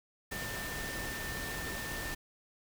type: tone in noise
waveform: sine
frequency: 1796 Hz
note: A6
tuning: 35 cents sharp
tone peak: -41 dBFS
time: 0.31-2.15 s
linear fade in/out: 10 ms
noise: pink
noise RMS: -40 dBFS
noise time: 0.31-2.15 s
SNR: -4 dB
effects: none